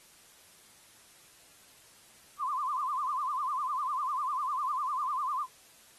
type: tone with vibrato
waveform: sine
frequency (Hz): 1108.7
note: C#6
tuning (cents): 0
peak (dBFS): -29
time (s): 2.38-5.47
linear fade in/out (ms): 50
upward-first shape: sine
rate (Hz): 10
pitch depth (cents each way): 170
effects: white hiss -58 dBFS RMS until 5.98 s + AAC 32 kbps